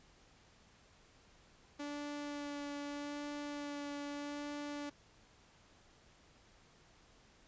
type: tone with vibrato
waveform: sawtooth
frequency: 289.4 Hz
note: D4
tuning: 25 cents flat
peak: -37 dBFS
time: 1.79-4.9 s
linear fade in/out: 10 ms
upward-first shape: sine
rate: 0.81 Hz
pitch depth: 12 cents each way
effects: pink hiss -65 dBFS RMS until 7.47 s + resampled to 16000 Hz